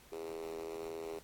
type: tone with high-pass filter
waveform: 5% pulse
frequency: 81.7 Hz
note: E2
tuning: 15 cents flat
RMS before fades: -43 dBFS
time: 0.12-1.19 s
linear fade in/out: 5 ms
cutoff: 390 Hz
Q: 8
effects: pink hiss -60 dBFS RMS until 1.23 s + AAC 64 kbps